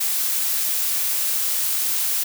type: noise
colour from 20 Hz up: blue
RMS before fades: -22 dBFS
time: 0-2.24 s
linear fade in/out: 10 ms
effects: none

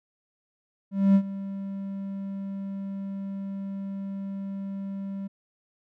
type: tone with ADSR envelope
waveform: triangle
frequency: 196 Hz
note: G3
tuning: in tune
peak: -12 dBFS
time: 0.91-5.28 s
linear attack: 240 ms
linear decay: 71 ms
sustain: -17 dB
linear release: 15 ms
effects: none

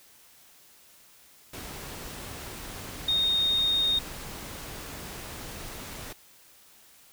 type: tone in noise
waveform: sine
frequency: 3700 Hz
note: A#7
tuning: 14 cents flat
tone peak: -22 dBFS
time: 3.08-3.99 s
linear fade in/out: 5 ms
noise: pink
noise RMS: -40 dBFS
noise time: 1.53-6.13 s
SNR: +15 dB
effects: white hiss -56 dBFS RMS until 7.12 s

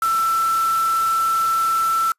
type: tone in noise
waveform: sine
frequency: 1335 Hz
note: E6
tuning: 22 cents sharp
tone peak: -16 dBFS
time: 0.02-2.12 s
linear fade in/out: 2 ms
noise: white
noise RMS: -32 dBFS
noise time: 0.02-2.12 s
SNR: +13 dB
effects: noise-tail reverb RT60 0.1 s tail -25 dB re dry + resampled to 32000 Hz

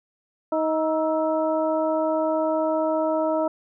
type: harmonic tone with a mistuned harmonic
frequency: 315.2 Hz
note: D#4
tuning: 23 cents sharp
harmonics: 1 / 2 / 3 / 4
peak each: -26 / -22 / -29 / -33 dBFS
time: 0.52-3.48 s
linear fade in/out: 5 ms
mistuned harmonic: 4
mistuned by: +70 cents
effects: none

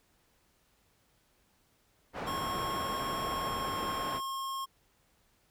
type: low-pass noise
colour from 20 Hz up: white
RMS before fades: -38 dBFS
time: 2.13-4.21 s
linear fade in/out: 50 ms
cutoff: 1100 Hz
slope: 12 dB/octave
type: tone with pitch glide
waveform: square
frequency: 1084 to 1075.9 Hz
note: C#6 to C6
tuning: -39 to +48 cents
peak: -35 dBFS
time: 2.26-4.66 s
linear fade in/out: 20 ms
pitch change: -13 cents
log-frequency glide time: 3.28-3.8 s
effects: pink hiss -70 dBFS RMS until 5.5 s

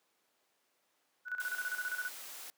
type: tone with tremolo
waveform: sine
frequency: 1480 Hz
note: F#6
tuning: in tune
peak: -33 dBFS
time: 1.25-2.11 s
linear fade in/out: 50 ms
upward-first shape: square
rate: 15 Hz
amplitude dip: 70%
type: noise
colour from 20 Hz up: white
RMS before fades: -47 dBFS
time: 1.4-2.5 s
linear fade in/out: 0 ms
effects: pink hiss -75 dBFS RMS until 2.57 s + high-pass 400 Hz 12 dB/octave

